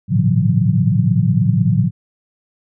sine tone cluster, 107.6 / 117.5 / 141.5 / 167.6 / 183.9 Hz, A2 / A#2 / C#3 / E3 / F#3, -38 / +14 / +36 / +29 / -10 cents, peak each -18 dBFS, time 0.08-1.91 s, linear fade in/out 50 ms, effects none

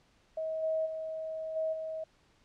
sine tone with level steps, 637 Hz, D#5, 41 cents sharp, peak -32 / -28 / -35 / -29 / -35 dBFS, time 0.37-2.04 s, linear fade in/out 5 ms, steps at 0.62 / 0.85 / 1.55 / 1.72 s, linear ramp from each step 20 ms, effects pink hiss -67 dBFS RMS until 2.44 s + low-pass 6000 Hz 12 dB/octave

